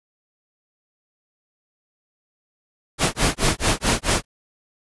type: noise with tremolo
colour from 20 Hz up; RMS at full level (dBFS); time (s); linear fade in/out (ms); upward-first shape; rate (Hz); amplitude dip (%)
pink; -17; 2.98-4.25; 50; sine; 4.6; 100
effects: resampled to 24000 Hz